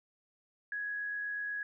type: tone with amplitude modulation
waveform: sine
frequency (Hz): 1669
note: G#6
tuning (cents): +8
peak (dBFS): -33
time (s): 0.72-1.63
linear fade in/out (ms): 2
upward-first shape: sine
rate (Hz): 88.1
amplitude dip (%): 30
effects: none

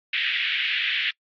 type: band-pass noise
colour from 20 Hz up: white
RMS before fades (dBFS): -25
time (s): 0.13-1.11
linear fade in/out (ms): 5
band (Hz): 1700 to 3400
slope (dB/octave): 48
effects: noise-tail reverb RT60 0.1 s tail -26 dB re dry + AAC 64 kbps

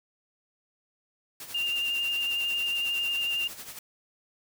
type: noise with tremolo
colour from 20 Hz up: white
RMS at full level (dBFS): -40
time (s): 1.4-3.79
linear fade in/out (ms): 2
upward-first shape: sine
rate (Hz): 11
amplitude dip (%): 60
type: tone with vibrato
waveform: sine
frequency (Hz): 2794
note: F7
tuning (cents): 0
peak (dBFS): -26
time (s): 1.54-3.48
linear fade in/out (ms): 10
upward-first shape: sine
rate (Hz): 11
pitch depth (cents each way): 18
effects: none

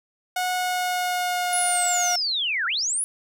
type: tone with pitch glide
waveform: sawtooth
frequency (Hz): 730 to 713.7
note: F#5 to F5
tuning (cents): -24 to +37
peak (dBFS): -19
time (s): 0.36-2.16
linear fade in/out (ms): 5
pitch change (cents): -39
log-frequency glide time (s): 0.54-1.71
type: linear two-way sweep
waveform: sine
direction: down then up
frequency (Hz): 10548 to 1318.5 to 10548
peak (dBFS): -22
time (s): 1.53-3.04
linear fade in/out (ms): 0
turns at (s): 2.66
effects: none

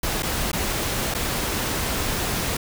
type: noise with dropouts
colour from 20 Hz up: pink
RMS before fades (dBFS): -25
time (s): 0.03-2.57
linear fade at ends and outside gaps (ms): 5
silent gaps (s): 0.224-0.23 / 0.517-0.53 / 1.141-1.147
effects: none

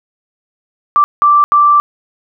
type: tone bursts at uneven times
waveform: sine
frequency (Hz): 1172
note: D6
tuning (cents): -4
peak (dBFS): -5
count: 3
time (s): 0.96-1.04 / 1.22-1.44 / 1.52-1.8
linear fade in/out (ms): 0
effects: none

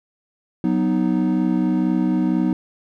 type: chord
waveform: triangle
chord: B major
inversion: second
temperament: equal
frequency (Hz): 185 / 246.9 / 311.1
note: F#3 / B3 / D#4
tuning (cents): 0 / 0 / 0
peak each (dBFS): -19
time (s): 0.64-2.53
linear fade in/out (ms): 2
effects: none

